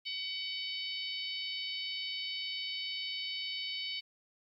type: harmonic tone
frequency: 753 Hz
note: F#5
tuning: 30 cents sharp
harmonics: 3 / 4 / 5 / 6 / 7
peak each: -43 / -39 / -44 / -42 / -52 dBFS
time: 0.05-4.01 s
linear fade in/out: 20 ms
effects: 12-bit